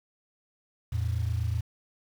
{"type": "tone pair together", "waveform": "sine", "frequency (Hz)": [83.8, 111.86], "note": ["E2", "A2"], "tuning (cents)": [29, 29], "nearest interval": "perfect fourth", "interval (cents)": 500, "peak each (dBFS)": -28, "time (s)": [0.92, 1.61], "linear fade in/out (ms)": 10, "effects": ["tanh soft clip ceiling -19 dBFS", "8-bit"]}